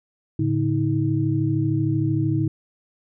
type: tone cluster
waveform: sine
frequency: 110.9 / 144 / 317.5 Hz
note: A2 / D3 / D#4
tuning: +14 / -34 / +35 cents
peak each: -23 dBFS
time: 0.39-2.48 s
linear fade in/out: 5 ms
effects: none